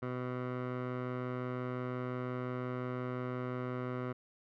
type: tone with low-pass filter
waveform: 15% pulse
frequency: 125.7 Hz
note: B2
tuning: 31 cents sharp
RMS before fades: -38 dBFS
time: 0.02-4.13 s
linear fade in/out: 10 ms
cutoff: 1500 Hz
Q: 1.3
effects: none